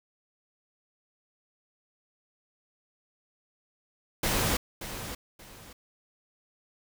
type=noise with echo; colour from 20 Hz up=pink; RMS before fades=-27 dBFS; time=4.23-4.57 s; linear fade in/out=5 ms; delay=580 ms; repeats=2; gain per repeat=-11 dB; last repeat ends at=5.73 s; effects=none